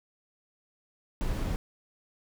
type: noise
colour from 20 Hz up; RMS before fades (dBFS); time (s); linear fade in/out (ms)
brown; -30; 1.21-1.56; 0
effects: none